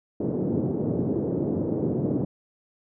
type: band-pass noise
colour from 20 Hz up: white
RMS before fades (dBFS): -26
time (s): 0.2-2.25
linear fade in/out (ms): 5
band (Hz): 110 to 410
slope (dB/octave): 24
effects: none